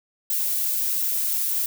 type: noise with high-pass filter sweep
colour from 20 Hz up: violet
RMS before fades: -24 dBFS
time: 0.3-1.66 s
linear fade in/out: 2 ms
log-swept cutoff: 330 to 940 Hz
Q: 1.1
effects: none